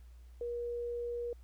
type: tone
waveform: sine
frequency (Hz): 477.3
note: A#4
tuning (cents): +41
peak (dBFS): -35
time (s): 0.41-1.33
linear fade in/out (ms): 2
effects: added 60 Hz sine -51 dBFS peak until 1.43 s + pink hiss -71 dBFS RMS until 1.43 s